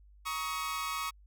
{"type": "tone cluster", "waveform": "sawtooth", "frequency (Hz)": [946, 1113, 1269], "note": ["A#5", "C#6", "D#6"], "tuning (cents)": [25, 7, 34], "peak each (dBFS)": [-40, -32, -34], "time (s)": [0.25, 1.11], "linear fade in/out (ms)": 20, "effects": ["added 50 Hz sine -55 dBFS peak until 1.26 s"]}